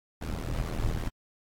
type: noise with amplitude modulation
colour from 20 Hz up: brown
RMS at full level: -27 dBFS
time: 0.21-1.09 s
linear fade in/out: 10 ms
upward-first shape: sine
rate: 80.1 Hz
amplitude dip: 95%
effects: AAC 64 kbps